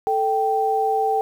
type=tone pair together; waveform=sine; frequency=440 / 780.8 Hz; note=A4 / G5; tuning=0 / -7 cents; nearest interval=minor seventh; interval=993 cents; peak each=-22 / -19 dBFS; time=0.07-1.21 s; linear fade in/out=0 ms; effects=8-bit